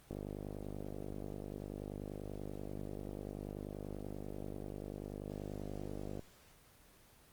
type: click train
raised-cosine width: 2 ms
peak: -29 dBFS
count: 307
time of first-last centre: 0.11-6.193 s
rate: 50.3 Hz
effects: pink hiss -63 dBFS RMS until 7.32 s + Opus 24 kbps